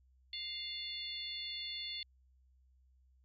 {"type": "harmonic tone with a mistuned harmonic", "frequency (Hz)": 698, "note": "F5", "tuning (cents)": -1, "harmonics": [3, 4, 5, 6], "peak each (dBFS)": [-49, -50, -43, -44], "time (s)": [0.33, 2.03], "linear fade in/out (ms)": 2, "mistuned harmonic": 6, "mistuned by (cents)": 71, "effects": ["added 64 Hz sine -65 dBFS peak until 3.24 s"]}